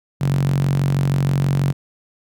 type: tone with high-pass filter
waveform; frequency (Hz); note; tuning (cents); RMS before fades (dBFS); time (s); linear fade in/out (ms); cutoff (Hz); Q
sawtooth; 46.25; F#1; 0; -18; 0.2-1.73; 20; 140; 6.2
effects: none